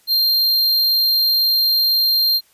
square tone, 4186 Hz, C8, in tune, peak -14 dBFS, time 0.07-2.41 s, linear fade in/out 50 ms, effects white hiss -56 dBFS RMS until 2.53 s + resampled to 32000 Hz

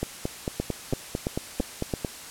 two click trains, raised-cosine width 2 ms, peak -12 / -13 dBFS, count 5 / 10, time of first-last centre 0.6-1.938 / 0.03-2.048 s, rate 2.99 / 4.46 Hz, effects white hiss -41 dBFS RMS until 2.3 s + low-pass 11000 Hz 12 dB/octave

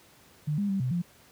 sine tone with pitch steps, 150.3 / 202.8 / 194.8 / 127.1 / 174 Hz, D3 / G#3 / G3 / C3 / F3, +40 / -41 / -11 / -50 / -6 cents, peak -25 dBFS, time 0.47-1.02 s, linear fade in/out 10 ms, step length 110 ms, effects pink hiss -57 dBFS RMS until 1.31 s + high-pass 80 Hz 12 dB/octave

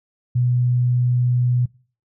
sine tone, 123.47 Hz, B2, in tune, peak -15 dBFS, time 0.35-1.66 s, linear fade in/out 10 ms, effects noise-tail reverb RT60 0.4 s tail -22 dB re dry

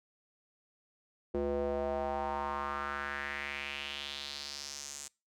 square tone with band-pass filter sweep, 70.9 Hz, C#2, 40 cents sharp, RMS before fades -37 dBFS, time 1.34-5.08 s, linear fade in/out 5 ms, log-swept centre 410 to 7500 Hz, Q 3.3, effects noise-tail reverb RT60 0.3 s tail -25 dB re dry

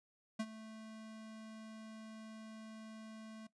square tone with ADSR envelope, 219.6 Hz, A3, 3 cents flat, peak -35 dBFS, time 0.39-3.47 s, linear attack 10 ms, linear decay 52 ms, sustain -15 dB, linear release 6 ms, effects noise-tail reverb RT60 0.1 s tail -17 dB re dry + resampled to 22050 Hz

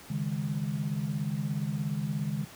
sine chord, C# suspended second, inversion none, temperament equal with one note detuned, 138.59 / 155.56 / 205.7 Hz, C#3 / D#3 / G#3, 0 / 0 / -16 cents, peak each -33 / -32 / -34 dBFS, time 0.1-2.45 s, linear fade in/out 5 ms, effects pink hiss -49 dBFS RMS until 2.55 s + high-pass 80 Hz 12 dB/octave

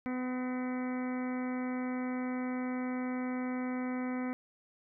harmonic tone with a mistuned harmonic, 252.5 Hz, B3, 39 cents sharp, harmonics 1 / 2 / 3 / 4 / 5 / 6 / 7 / 8 / 9, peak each -33 / -43 / -46 / -49 / -49 / -51 / -54 / -49 / -52 dBFS, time 0.06-4.33 s, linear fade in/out 0 ms, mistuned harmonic 7, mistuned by +41 cents, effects none

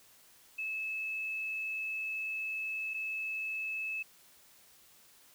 sine tone pair in turn, 2604 / 2604 Hz, E7 / E7, -22 / -22 cents, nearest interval unison, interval 0 cents, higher neither, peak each -34 / -34 dBFS, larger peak neither, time 0.58-2.94 / 2.94-4.03 s, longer first, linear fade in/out 10 ms, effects white hiss -61 dBFS RMS until 5.34 s

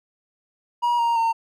triangle tone with pitch steps, 957 / 934.6 / 912.7 Hz, A#5 / A#5 / A#5, +45 / +4 / -37 cents, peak -16 dBFS, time 0.82-1.33 s, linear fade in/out 20 ms, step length 170 ms, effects none

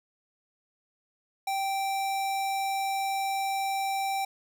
square tone, 781 Hz, G5, 7 cents flat, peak -28 dBFS, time 1.47-4.25 s, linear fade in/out 5 ms, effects 10-bit

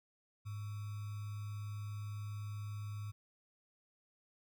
sine tone with sample-and-hold, 103.83 Hz, G#2, in tune, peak -40 dBFS, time 0.45-3.12 s, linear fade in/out 20 ms, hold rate 1225 Hz, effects none

